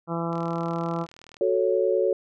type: harmonic tone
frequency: 167.8 Hz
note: E3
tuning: 31 cents sharp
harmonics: 1 / 2 / 3 / 4 / 5 / 6 / 7 / 8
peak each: -29 / -32 / -34 / -35 / -36 / -37 / -37 / -38 dBFS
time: 0.07-1.07 s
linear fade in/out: 50 ms
type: click train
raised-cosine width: 0.2 ms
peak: -29 dBFS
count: 42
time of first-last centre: 0.33-1.368 s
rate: 39.5 Hz
type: chord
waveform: sine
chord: F# minor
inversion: none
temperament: equal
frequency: 370 / 440 / 554.4 Hz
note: F#4 / A4 / C#5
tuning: 0 / 0 / 0 cents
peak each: -24 dBFS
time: 1.41-2.13 s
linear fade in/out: 2 ms
effects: none